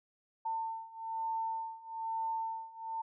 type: beating tone pair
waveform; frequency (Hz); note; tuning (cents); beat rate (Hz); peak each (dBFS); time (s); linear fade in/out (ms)
sine; 898 / 899.1; A5 / A5; +35 / +37; 1.1; -39 / -37; 0.45-3.02; 10
effects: none